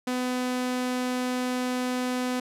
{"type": "tone", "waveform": "sawtooth", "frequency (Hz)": 251.2, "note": "B3", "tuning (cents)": 30, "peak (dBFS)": -22, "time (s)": [0.07, 2.4], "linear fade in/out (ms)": 5, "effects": ["low-pass 12000 Hz 12 dB/octave"]}